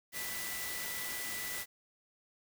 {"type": "tone in noise", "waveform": "sine", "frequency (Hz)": 1979, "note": "B6", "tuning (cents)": 3, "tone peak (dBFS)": -43, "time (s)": [0.12, 1.66], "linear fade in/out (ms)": 50, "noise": "white", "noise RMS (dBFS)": -40, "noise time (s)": [0.12, 1.66], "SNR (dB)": -6, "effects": []}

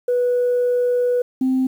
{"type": "tone pair in turn", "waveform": "sine", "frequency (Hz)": [491.1, 260.2], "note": ["B4", "C4"], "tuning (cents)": [-10, -9], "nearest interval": "major seventh", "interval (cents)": 1099, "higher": "first", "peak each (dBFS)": -14, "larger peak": "neither", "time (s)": [[0.08, 1.22], [1.41, 1.67]], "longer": "first", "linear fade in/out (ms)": 5, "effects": ["tanh soft clip ceiling -12 dBFS", "8-bit"]}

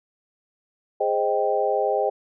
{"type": "chord", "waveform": "sine", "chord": "Ab major seventh", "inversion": "none", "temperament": "equal with one note detuned", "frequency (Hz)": [414.1, 523.3, 622.3, 784], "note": ["Ab4", "C5", "Eb5", "G5"], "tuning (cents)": [-5, 0, 0, 0], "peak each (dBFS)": -25, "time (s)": [1, 2.1], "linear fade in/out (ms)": 10, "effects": []}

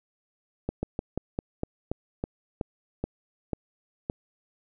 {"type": "slowing click train", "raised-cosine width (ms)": 2, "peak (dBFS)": -15, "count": 12, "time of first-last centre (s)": [0.69, 4.099], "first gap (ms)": 140, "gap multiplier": 1.15, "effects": []}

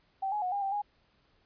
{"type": "tone with pitch steps", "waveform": "sine", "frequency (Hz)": [774, 838, 730, 807, 782, 824], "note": ["G5", "G#5", "F#5", "G#5", "G5", "G#5"], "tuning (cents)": [-22, 15, -24, -50, -4, -14], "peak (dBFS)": -29, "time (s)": [0.22, 0.82], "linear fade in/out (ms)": 10, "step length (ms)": 100, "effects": ["pink hiss -69 dBFS RMS until 1.45 s", "resampled to 11025 Hz"]}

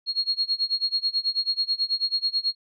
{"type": "tone with tremolo", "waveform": "sine", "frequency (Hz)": 4289, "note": "C8", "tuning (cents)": 42, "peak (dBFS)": -19, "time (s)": [0.06, 2.55], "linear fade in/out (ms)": 50, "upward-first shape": "sine", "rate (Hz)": 9.2, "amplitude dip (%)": 95, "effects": []}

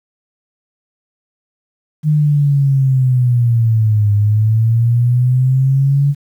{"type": "linear two-way sweep", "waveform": "sine", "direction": "down then up", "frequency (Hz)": [153.6, 102.4, 143.5], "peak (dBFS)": -9, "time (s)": [2.03, 6.15], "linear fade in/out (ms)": 50, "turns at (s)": 4.13, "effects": ["8-bit"]}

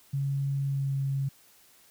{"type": "tone with pitch glide", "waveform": "sine", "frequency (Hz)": [138.59, 136.92], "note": ["C#3", "C#3"], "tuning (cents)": [0, -21], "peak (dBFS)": -26, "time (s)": [0.13, 1.29], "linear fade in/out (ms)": 10, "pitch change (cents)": -21, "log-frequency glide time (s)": [0.67, 0.91], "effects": ["white hiss -59 dBFS RMS until 1.9 s"]}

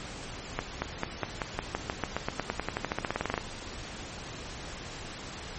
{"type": "accelerating click train", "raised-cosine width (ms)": 0.5, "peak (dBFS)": -13, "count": 27, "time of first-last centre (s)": [0.59, 3.378], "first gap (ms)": 230, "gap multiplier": 0.93, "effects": ["pink hiss -41 dBFS RMS until 5.58 s", "MP3 32 kbps"]}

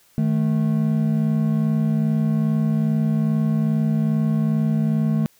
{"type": "tone pair together", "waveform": "triangle", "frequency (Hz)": [155.56, 218], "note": ["D#3", "A3"], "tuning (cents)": [0, -16], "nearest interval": "tritone", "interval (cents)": 584, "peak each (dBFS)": -18, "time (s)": [0.18, 5.26], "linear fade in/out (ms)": 0, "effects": ["white hiss -57 dBFS RMS until 5.39 s"]}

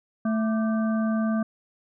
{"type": "harmonic tone with a mistuned harmonic", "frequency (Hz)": 220.4, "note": "A3", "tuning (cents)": 3, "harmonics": [1, 3, 5, 7], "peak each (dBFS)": [-22, -32, -36, -39], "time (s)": [0.25, 1.43], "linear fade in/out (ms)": 5, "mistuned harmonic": 5, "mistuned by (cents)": 120, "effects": []}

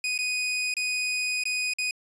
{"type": "tone with dropouts", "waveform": "sawtooth", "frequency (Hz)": 2489, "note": "D#7", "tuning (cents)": 0, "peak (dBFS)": -22, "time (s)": [0.04, 1.91], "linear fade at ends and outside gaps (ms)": 2, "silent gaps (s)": [[0.178, 0.188], [0.74, 0.767], [1.437, 1.454], [1.736, 1.785]], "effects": ["resampled to 22050 Hz"]}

